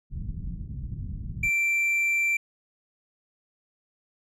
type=low-pass noise; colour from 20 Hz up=pink; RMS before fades=-34 dBFS; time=0.1-1.51 s; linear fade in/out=50 ms; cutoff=180 Hz; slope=24 dB/octave
type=tone; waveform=triangle; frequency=2349 Hz; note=D7; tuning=in tune; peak=-20 dBFS; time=1.43-2.37 s; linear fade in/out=5 ms
effects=resampled to 32000 Hz